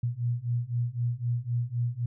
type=beating tone pair; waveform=sine; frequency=118.1 / 122 Hz; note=A#2 / B2; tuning=+23 / -21 cents; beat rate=3.9 Hz; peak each=-30 / -29 dBFS; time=0.03-2.06 s; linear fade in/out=5 ms; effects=none